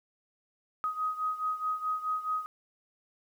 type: beating tone pair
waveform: sine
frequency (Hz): 1255 / 1259.7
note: D#6 / D#6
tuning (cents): +15 / +21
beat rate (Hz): 4.7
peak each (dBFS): -31 / -35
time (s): 0.84-2.46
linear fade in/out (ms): 0
effects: 10-bit